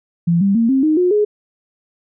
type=tone with pitch steps; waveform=sine; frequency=170 / 197.55 / 229.6 / 266.8 / 310 / 360.2 / 418.6 Hz; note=F3 / G3 / A#3 / C4 / D#4 / F#4 / G#4; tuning=-46 / +14 / -26 / +34 / -6 / -46 / +14 cents; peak=-11 dBFS; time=0.27-1.25 s; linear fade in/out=10 ms; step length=140 ms; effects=none